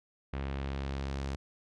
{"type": "tone with low-pass filter sweep", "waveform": "sawtooth", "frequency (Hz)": 68.3, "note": "C#2", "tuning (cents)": -25, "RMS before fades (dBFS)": -36, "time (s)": [0.33, 1.36], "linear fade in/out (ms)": 5, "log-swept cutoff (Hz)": [2600, 6400], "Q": 1.1, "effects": []}